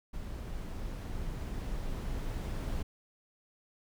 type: noise with level ramp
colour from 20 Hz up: brown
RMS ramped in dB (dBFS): -40 to -34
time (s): 0.13-2.83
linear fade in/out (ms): 10
effects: none